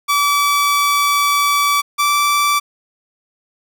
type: tone pair in turn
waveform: sawtooth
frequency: 1151 / 1163 Hz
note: D6 / D6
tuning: -35 / -17 cents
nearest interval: unison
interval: 18 cents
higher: second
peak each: -9 dBFS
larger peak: neither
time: 0.08-1.82 / 1.98-2.6 s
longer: first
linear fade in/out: 20 ms
effects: none